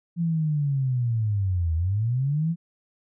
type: linear two-way sweep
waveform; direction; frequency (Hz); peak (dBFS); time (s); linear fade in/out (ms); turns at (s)
sine; down then up; 172.2 to 78.9 to 172.2; -21; 0.16-2.56; 50; 1.75
effects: none